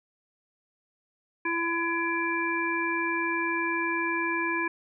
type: harmonic tone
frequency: 336 Hz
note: E4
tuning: 33 cents sharp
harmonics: 1 / 3 / 5 / 7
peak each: -31 / -31 / -31 / -31 dBFS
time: 1.45-4.68 s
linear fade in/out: 5 ms
effects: none